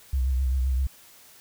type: tone with vibrato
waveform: sine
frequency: 65 Hz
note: C2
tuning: 11 cents flat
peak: -21 dBFS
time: 0.13-0.87 s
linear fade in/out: 5 ms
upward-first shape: triangle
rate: 7.7 Hz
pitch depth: 83 cents each way
effects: white hiss -52 dBFS RMS until 1.4 s